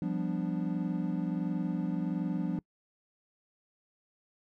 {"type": "chord", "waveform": "triangle", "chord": "G dominant seventh", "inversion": "third", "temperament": "equal", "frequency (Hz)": [174.61, 196, 246.9, 293.7], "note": ["F3", "G3", "B3", "D4"], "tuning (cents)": [0, 0, 0, 0], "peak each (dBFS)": [-31, -34, -36, -34], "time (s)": [0.02, 2.59], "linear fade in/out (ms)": 2, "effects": ["noise-tail reverb RT60 0.1 s tail -25 dB re dry"]}